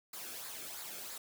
white noise with flanger, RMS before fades -45 dBFS, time 0.13-1.18 s, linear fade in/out 5 ms, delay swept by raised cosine 0.33 to 1.06 ms, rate 3 Hz, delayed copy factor -0.55, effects none

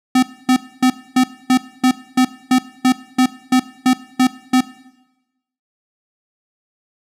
square tone bursts, 255.6 Hz, C4, 40 cents flat, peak -10 dBFS, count 14, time 0.15-4.608 s, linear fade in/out 5 ms, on 77 ms, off 260 ms, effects noise-tail reverb RT60 1.0 s tail -18 dB re dry + low-pass 11000 Hz 12 dB/octave

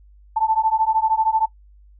sine beating tone pair, 876 / 889 Hz, A5 / A5, -8 / +18 cents, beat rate 13 Hz, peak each -19 dBFS, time 0.36-1.46 s, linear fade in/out 10 ms, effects noise-tail reverb RT60 0.1 s tail -18 dB re dry + added 50 Hz sine -46 dBFS peak until 1.99 s

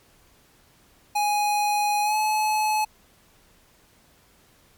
square tone with pitch glide, 830.6 to 856.9 Hz, G#5 to A5, 0 to -46 cents, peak -21 dBFS, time 1.15-2.85 s, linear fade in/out 10 ms, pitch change +54 cents, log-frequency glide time 2.02-2.16 s, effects pink hiss -58 dBFS RMS until 4.77 s + MP3 96 kbps

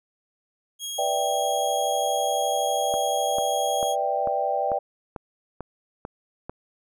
20% pulse tone, 3282 Hz, G#7, 21 cents flat, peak -25 dBFS, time 0.79-3.96 s, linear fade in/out 50 ms
sine chord, E minor seventh, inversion second, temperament equal, 493.9 / 587.3 / 659.3 / 784 Hz, B4 / D5 / E5 / G5, 0 / 0 / 0 / 0 cents, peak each -31 / -27 / -30 / -25 dBFS, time 0.98-4.79 s, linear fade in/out 10 ms
click train, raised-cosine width 1 ms, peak -19 dBFS, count 9, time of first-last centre 2.94-6.496 s, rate 2.25 Hz
effects none

